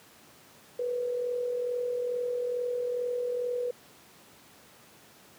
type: tone with amplitude modulation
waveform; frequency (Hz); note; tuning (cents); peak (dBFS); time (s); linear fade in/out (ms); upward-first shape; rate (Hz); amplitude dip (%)
sine; 490; B4; -14; -26; 0.79-3.71; 5; sine; 42.3; 45
effects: pink hiss -55 dBFS RMS until 5.38 s + high-pass 150 Hz 12 dB/octave